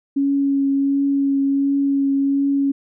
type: tone with vibrato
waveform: sine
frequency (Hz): 277.2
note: C#4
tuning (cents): 0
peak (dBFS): -15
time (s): 0.16-2.72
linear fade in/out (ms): 10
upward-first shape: triangle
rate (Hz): 1.4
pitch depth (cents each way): 14
effects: none